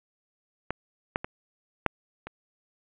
clicks, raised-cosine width 0.5 ms, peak -13 / -10 / -18 / -6 / -23 dBFS, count 5, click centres 0.706 / 1.159 / 1.245 / 1.863 / 2.27 s, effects resampled to 8000 Hz + 7-bit

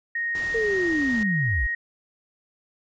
sine tone with pitch glide, 1864.7 to 1876.6 Hz, A#6 to A#6, 0 to +11 cents, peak -24 dBFS, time 0.15-1.75 s, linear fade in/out 5 ms, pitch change +11 cents, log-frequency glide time 1.15-1.61 s
pink noise, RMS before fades -39 dBFS, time 0.35-1.23 s, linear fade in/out 0 ms
sine linear sweep, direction down, 462.8 to 46.25 Hz, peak -22 dBFS, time 0.54-1.67 s, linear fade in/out 10 ms
effects resampled to 16000 Hz

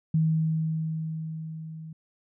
sine tone with level ramp, 159.3 Hz, D#3, 41 cents sharp, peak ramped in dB -19 to -38 dBFS, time 0.14-1.93 s, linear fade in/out 5 ms, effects none

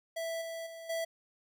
square tone with level steps, 659.3 Hz, E5, in tune, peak -35 / -39 / -45 / -33 dBFS, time 0.16-1.05 s, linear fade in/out 10 ms, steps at 0.41 / 0.66 / 0.89 s, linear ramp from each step 10 ms, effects none

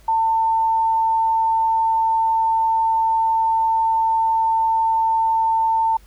sine tone, 897 Hz, A5, 33 cents sharp, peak -15 dBFS, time 0.08-5.97 s, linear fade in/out 5 ms, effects added 50 Hz sine -46 dBFS peak until 6.06 s + pink hiss -54 dBFS RMS until 6.06 s

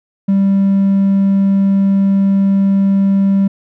triangle tone, 196 Hz, G3, in tune, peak -6 dBFS, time 0.28-3.48 s, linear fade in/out 10 ms, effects tanh soft clip ceiling -3 dBFS

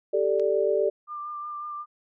sine chord, G suspended second, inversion none, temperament equal, 392 / 440 / 587.3 Hz, G4 / A4 / D5, 0 / 0 / 0 cents, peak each -25 dBFS, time 0.13-0.9 s, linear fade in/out 10 ms
click, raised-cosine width 0.2 ms, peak -28 dBFS, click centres 0.397 s
sine tone with vibrato, 1192 Hz, D6, 25 cents sharp, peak -32 dBFS, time 1.07-1.86 s, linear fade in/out 50 ms, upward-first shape sine, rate 5.5 Hz, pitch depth 19 cents each way
effects none

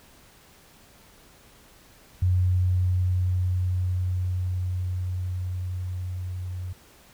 sine tone with level ramp, 91.1 Hz, F#2, 26 cents flat, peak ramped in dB -18 to -30 dBFS, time 2.22-6.73 s, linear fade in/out 5 ms, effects pink hiss -54 dBFS RMS until 7.13 s

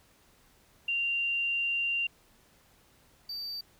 sine / triangle tone pair in turn, 2775 / 4631 Hz, F7 / D8, -12 / -25 cents, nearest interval major sixth, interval 887 cents, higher second, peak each -27 / -34 dBFS, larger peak first, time 0.88-2.07 / 3.29-3.61 s, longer first, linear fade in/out 5 ms, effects pink hiss -63 dBFS RMS until 3.79 s

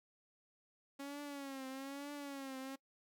sawtooth tone with vibrato, 276.1 Hz, C#4, 7 cents flat, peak -40 dBFS, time 0.99-2.76 s, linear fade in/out 10 ms, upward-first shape triangle, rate 1.1 Hz, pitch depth 94 cents each way, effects noise-tail reverb RT60 0.1 s tail -22 dB re dry

